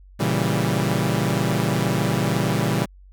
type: chord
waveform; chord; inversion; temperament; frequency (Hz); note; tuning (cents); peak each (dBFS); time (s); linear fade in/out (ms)
sawtooth; A# diminished seventh; none; equal; 116.54 / 138.59 / 164.81 / 196; A#2 / C#3 / E3 / G3; 0 / 0 / 0 / 0; -21; 0.19-2.86; 20
effects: added 47 Hz sine -44 dBFS peak until 3.12 s